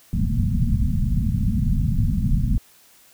pink low-pass noise, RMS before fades -20 dBFS, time 0.13-2.58 s, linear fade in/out 2 ms, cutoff 240 Hz, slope 96 dB/octave, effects white hiss -53 dBFS RMS until 3.13 s

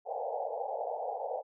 white band-pass noise, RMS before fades -36 dBFS, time 0.05-1.43 s, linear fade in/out 50 ms, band 460 to 850 Hz, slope 96 dB/octave, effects none

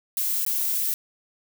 violet noise with dropouts, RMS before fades -25 dBFS, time 0.17-0.94 s, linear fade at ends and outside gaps 1 ms, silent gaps 0.45-0.464 s, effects none

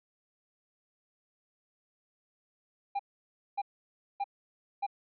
triangle tone bursts, 801 Hz, G5, 37 cents sharp, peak -27 dBFS, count 4, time 2.95-4.866 s, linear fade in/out 10 ms, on 44 ms, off 580 ms, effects resampled to 11025 Hz

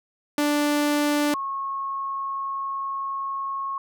sawtooth / sine tone pair in turn, 293.7 / 1092.3 Hz, D4 / C#6, 0 / -26 cents, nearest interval octave + major seventh, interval 2274 cents, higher second, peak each -16 / -26 dBFS, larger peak first, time 0.38-1.34 / 1.34-3.78 s, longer second, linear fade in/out 2 ms, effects none

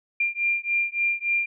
sine beating tone pair, 2388 / 2391.5 Hz, D7 / D7, +28 / +31 cents, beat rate 3.5 Hz, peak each -25 / -25 dBFS, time 0.2-1.46 s, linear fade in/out 5 ms, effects none

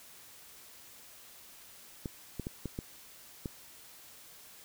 clicks, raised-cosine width 3 ms, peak -23 dBFS, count 6, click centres 2.058 / 2.397 / 2.469 / 2.657 / 2.789 / 3.458 s, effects white hiss -54 dBFS RMS until 4.64 s

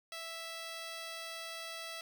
5% pulse tone with notch filter, 659.3 Hz, E5, in tune, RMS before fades -44 dBFS, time 0.12-2.01 s, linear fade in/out 2 ms, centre 7100 Hz, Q 1.6, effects none

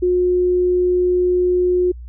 sine tone, 360 Hz, F#4, 47 cents flat, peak -13 dBFS, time 0.02-1.92 s, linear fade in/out 10 ms, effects added 60 Hz sine -31 dBFS peak until 2.08 s

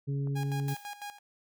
harmonic tone, 139.7 Hz, C#3, 14 cents sharp, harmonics 1 / 2 / 3, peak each -29 / -41 / -43 dBFS, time 0.07-0.75 s, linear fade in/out 20 ms
click, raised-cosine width 1 ms, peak -36 dBFS, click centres 0.273 s
sawtooth tone with tremolo, 820 Hz, G#5, 22 cents flat, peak -34 dBFS, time 0.35-1.19 s, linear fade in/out 20 ms, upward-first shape square, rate 6 Hz, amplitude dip 75%
blue noise with exponential decay, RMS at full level -42 dBFS, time 0.68-1.05 s, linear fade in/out 1 ms, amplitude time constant 79 ms
effects none

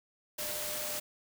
sine tone in noise, 601 Hz, D5, 40 cents sharp, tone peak -43 dBFS, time 0.38-1 s, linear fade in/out 10 ms, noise white, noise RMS -37 dBFS, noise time 0.38-1 s, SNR -9 dB, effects none

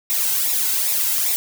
blue noise with flanger, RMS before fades -20 dBFS, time 0.1-1.36 s, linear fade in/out 0 ms, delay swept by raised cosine 0.64 to 1.74 ms, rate 2.5 Hz, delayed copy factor -0.7, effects none

